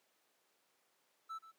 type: tone with echo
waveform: triangle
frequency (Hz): 1318.5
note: E6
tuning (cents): 0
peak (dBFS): -40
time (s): 1.29-1.39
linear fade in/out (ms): 20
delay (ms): 130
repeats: 1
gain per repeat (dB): -13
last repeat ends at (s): 1.52
effects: pink hiss -75 dBFS RMS until 1.58 s + high-pass 400 Hz 12 dB/octave